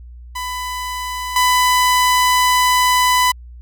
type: tone with level steps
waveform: sawtooth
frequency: 999 Hz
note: B5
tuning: 20 cents sharp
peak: -19 / -8 dBFS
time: 0.35-3.32 s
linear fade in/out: 10 ms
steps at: 1.36 s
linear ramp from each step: 2 ms
effects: added 60 Hz sine -34 dBFS peak until 3.61 s